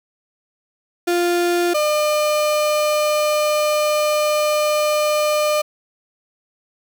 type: tone pair in turn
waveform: 35% pulse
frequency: 349.2 / 602.5 Hz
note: F4 / D5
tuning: 0 / +44 cents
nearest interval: major sixth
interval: 944 cents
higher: second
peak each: -14 dBFS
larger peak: neither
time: 1.07-1.74 / 1.74-5.62 s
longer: second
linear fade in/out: 10 ms
effects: none